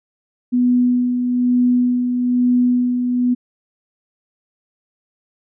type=tone with tremolo; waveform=sine; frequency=246.9 Hz; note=B3; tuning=in tune; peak=-11 dBFS; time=0.52-3.35 s; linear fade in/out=20 ms; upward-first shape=sine; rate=1.1 Hz; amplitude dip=45%; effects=none